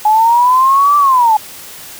sine linear two-way sweep, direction up then down, 840 to 1174 to 840 Hz, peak -6 dBFS, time 0.05-1.37 s, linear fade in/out 5 ms, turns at 0.97 s, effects white hiss -32 dBFS RMS until 1.99 s

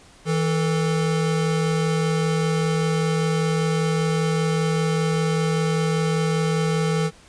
square tone pair together, 161.7 / 440 Hz, E3 / A4, -33 / 0 cents, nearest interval octave + perfect fourth, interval 1733 cents, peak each -21 / -26 dBFS, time 0.25-7.11 s, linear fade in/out 50 ms, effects pink hiss -50 dBFS RMS until 7.28 s + resampled to 22050 Hz

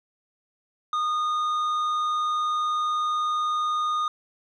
triangle tone with tanh clipping, 1228 Hz, D#6, 23 cents flat, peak -24 dBFS, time 0.93-4.08 s, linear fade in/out 2 ms, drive 11 dB, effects none

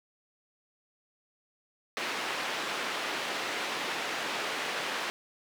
white band-pass noise, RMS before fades -34 dBFS, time 1.97-5.1 s, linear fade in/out 0 ms, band 290 to 2700 Hz, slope 12 dB/octave, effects none

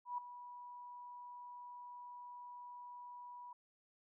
sine tone with ADSR envelope, 977 Hz, B5, 19 cents flat, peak -36 dBFS, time 0.05-3.53 s, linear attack 130 ms, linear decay 5 ms, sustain -13 dB, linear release 4 ms, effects none

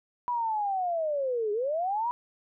sine linear two-way sweep, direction down then up, 987 to 405.3 to 987 Hz, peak -26 dBFS, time 0.28-2.11 s, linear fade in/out 0 ms, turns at 1.52 s, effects none

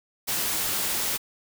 white noise, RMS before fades -27 dBFS, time 0.27-1.18 s, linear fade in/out 20 ms, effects none

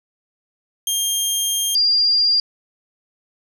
15% pulse / sine tone pair in turn, 3200 / 4795 Hz, G7 / D8, +35 / +35 cents, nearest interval perfect fifth, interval 700 cents, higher second, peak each -11 / -13 dBFS, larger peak first, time 0.87-1.75 / 1.75-2.4 s, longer first, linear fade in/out 2 ms, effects none

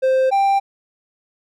triangle tone pair in turn, 523.3 / 788.8 Hz, C5 / G5, 0 / +11 cents, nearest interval perfect fifth, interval 711 cents, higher second, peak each -11 dBFS, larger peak neither, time 0.02-0.31 / 0.31-0.6 s, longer neither, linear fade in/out 20 ms, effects none

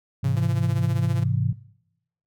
sine chord, Ab augmented, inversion none, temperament equal with one note detuned, 104.79 / 130.81 / 164.81 Hz, Ab2 / C3 / E3, +16 / 0 / 0 cents, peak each -24 / -23 / -28 dBFS, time 0.23-1.53 s, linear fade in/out 10 ms
sawtooth tone with exponential decay, 137.6 Hz, C#3, 12 cents flat, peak -27 dBFS, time 0.24-0.75 s, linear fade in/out 5 ms, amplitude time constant 110 ms
sawtooth tone with tremolo, 169.8 Hz, F3, 48 cents flat, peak -26 dBFS, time 0.36-1.24 s, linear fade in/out 10 ms, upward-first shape sine, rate 15 Hz, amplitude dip 65%
effects noise-tail reverb RT60 0.8 s tail -20 dB re dry

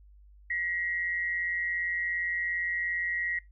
sine tone pair together, 1908.6 / 2086 Hz, A#6 / C7, +40 / -6 cents, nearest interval major second, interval 154 cents, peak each -29 / -37 dBFS, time 0.5-3.39 s, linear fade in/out 5 ms, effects noise-tail reverb RT60 0.2 s tail -22 dB re dry + added 50 Hz sine -52 dBFS peak until 3.51 s

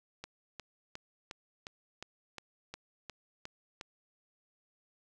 click train, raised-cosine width 0.2 ms, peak -25 dBFS, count 11, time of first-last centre 0.24-3.811 s, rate 2.8 Hz, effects none

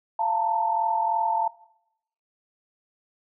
sine tone cluster, 690 / 886 / 929 Hz, F5 / A5 / A#5, -21 / +12 / -6 cents, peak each -30 / -23 / -30 dBFS, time 0.19-1.48 s, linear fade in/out 5 ms, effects noise-tail reverb RT60 0.8 s tail -18 dB re dry

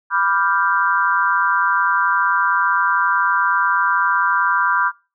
sine chord, G dominant seventh, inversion first, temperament equal, 987.8 / 1174.7 / 1396.9 / 1568 Hz, B5 / D6 / F6 / G6, 0 / 0 / 0 / 0 cents, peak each -20 dBFS, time 0.1-4.92 s, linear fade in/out 50 ms, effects noise-tail reverb RT60 0.3 s tail -21 dB re dry

